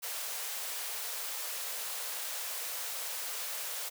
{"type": "high-pass noise", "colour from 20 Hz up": "white", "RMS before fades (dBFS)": -38, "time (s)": [0.02, 3.9], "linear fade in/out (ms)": 20, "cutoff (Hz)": 430, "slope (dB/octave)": 96, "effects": []}